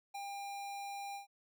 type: tone with ADSR envelope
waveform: square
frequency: 800 Hz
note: G5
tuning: 35 cents sharp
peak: -40 dBFS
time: 0.14-1.27 s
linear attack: 13 ms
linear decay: 5 ms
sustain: -2 dB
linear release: 120 ms
effects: none